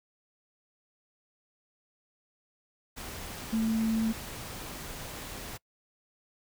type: tone in noise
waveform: sine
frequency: 222.8 Hz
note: A3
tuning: 22 cents sharp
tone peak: -25 dBFS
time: 3.52-4.13 s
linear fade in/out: 20 ms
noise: pink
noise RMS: -41 dBFS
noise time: 2.96-5.58 s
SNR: +13 dB
effects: noise-tail reverb RT60 0.1 s tail -24 dB re dry

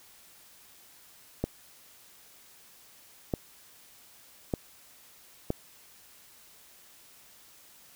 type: clicks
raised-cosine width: 2 ms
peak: -14 dBFS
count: 4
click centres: 1.44 / 3.338 / 4.538 / 5.504 s
effects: white hiss -56 dBFS RMS until 7.95 s

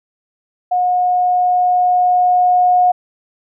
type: tone with level ramp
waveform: sine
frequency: 723 Hz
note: F#5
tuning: 40 cents flat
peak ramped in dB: -12 to -8 dBFS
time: 0.71-2.92 s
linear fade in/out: 10 ms
effects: none

